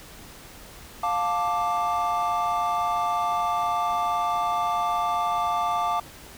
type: chord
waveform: triangle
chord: D minor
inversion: first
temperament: just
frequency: 704.8 / 881 / 1174.7 Hz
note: F5 / A5 / D6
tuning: +16 / +2 / 0 cents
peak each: -25 / -26 / -24 dBFS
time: 1.03-6 s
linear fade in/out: 5 ms
effects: pink hiss -45 dBFS RMS until 6.37 s